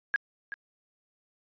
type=tone with echo; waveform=sine; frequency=1641 Hz; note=G#6; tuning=21 cents flat; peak=-22 dBFS; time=0.14-0.16 s; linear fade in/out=0 ms; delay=380 ms; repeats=1; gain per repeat=-12 dB; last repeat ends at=0.54 s; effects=resampled to 11025 Hz